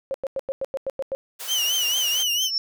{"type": "tone bursts", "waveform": "sine", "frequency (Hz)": 539, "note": "C#5", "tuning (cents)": -49, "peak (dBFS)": -23, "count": 9, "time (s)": [0.11, 1.15], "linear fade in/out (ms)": 0, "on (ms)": 32, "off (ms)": 94}
{"type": "high-pass noise", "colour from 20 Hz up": "white", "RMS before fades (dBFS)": -34, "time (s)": [1.39, 2.24], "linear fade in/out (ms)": 20, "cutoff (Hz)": 410, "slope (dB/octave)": 96}
{"type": "tone with vibrato", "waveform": "30% pulse", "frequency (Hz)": 2960, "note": "F#7", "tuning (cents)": 0, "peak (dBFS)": -18, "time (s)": [1.47, 2.51], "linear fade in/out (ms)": 50, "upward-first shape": "triangle", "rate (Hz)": 4.4, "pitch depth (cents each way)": 120}
{"type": "tone with exponential growth", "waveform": "sine", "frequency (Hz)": 5400, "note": "E8", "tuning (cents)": 41, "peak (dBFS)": -18, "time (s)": [2.23, 2.58], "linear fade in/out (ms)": 1, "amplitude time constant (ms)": 75}
{"effects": []}